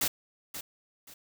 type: noise with echo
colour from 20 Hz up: white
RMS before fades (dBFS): -28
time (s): 0.01-0.08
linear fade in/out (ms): 5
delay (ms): 530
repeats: 2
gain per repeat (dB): -11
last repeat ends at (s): 1.14
effects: none